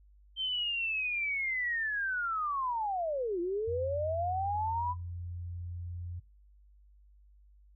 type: linear two-way sweep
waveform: sine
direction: down then up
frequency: 3136 to 336.8 to 1004 Hz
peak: -30 dBFS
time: 0.36-4.95 s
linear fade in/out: 50 ms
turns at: 3.4 s
type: tone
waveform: sine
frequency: 87.31 Hz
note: F2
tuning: in tune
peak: -37 dBFS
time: 3.67-6.2 s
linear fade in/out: 10 ms
effects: noise-tail reverb RT60 0.3 s tail -22 dB re dry + added 50 Hz sine -57 dBFS peak until 7.75 s